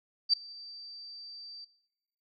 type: tone with ADSR envelope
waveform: sine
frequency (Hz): 4656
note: D8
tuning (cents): -16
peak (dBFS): -18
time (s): 0.29-1.65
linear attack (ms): 44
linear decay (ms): 3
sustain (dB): -24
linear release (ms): 9
effects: noise-tail reverb RT60 0.9 s tail -24 dB re dry